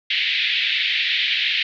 white band-pass noise, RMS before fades -21 dBFS, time 0.1-1.63 s, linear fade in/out 5 ms, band 1900 to 3800 Hz, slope 48 dB/octave, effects none

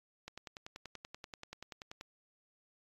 click train, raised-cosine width 0.2 ms, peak -28 dBFS, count 19, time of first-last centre 0.28-2.011 s, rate 10.4 Hz, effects AAC 32 kbps

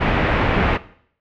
pink low-pass noise, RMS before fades -18 dBFS, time 0-0.78 s, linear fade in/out 20 ms, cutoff 2600 Hz, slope 24 dB/octave, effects noise-tail reverb RT60 0.6 s tail -17 dB re dry

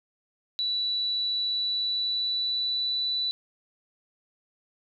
sine tone with pitch glide, 3947 to 3970 Hz, B7 to B7, -2 to +8 cents, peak -25 dBFS, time 0.59-3.31 s, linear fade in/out 0 ms, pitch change +10 cents, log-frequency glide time 1.46-3.08 s, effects none

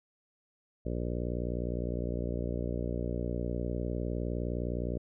harmonic tone, 59.7 Hz, A#1, 42 cents sharp, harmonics 1 / 2 / 3 / 4 / 5 / 6 / 7 / 8 / 9 / 10, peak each -35 / -38 / -40 / -41 / -42 / -43 / -43 / -44 / -45 / -45 dBFS, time 0.85-4.98 s, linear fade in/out 10 ms, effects none

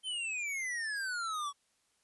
square exponential sweep, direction down, 3136 to 1114 Hz, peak -35 dBFS, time 0.03-1.53 s, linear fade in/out 50 ms, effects white hiss -74 dBFS RMS until 2.03 s + resampled to 24000 Hz

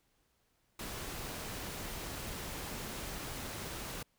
pink noise, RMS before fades -42 dBFS, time 0.79-4.03 s, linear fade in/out 5 ms, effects pink hiss -75 dBFS RMS until 4.18 s

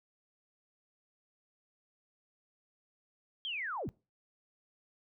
sine linear sweep, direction down, 3284 to 65.41 Hz, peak -35 dBFS, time 3.45-3.89 s, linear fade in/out 0 ms, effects noise-tail reverb RT60 0.3 s tail -23 dB re dry

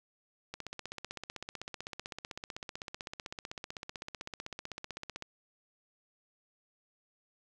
click train, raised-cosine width 0.2 ms, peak -23 dBFS, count 75, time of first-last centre 0.54-5.224 s, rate 15.8 Hz, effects none

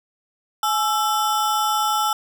square ring-modulated tone, 1089 Hz, C#6, 31 cents flat, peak -16 dBFS, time 0.63-2.13 s, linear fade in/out 2 ms, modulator 242 Hz, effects none

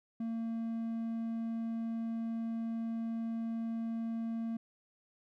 triangle tone, 227.8 Hz, A#3, 40 cents flat, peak -32 dBFS, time 0.2-4.57 s, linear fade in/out 5 ms, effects none

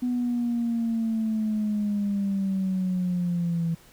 sine linear sweep, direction down, 248.4 to 164.81 Hz, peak -22 dBFS, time 0.02-3.75 s, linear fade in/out 10 ms, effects tanh soft clip ceiling -19 dBFS + pink hiss -54 dBFS RMS until 3.92 s

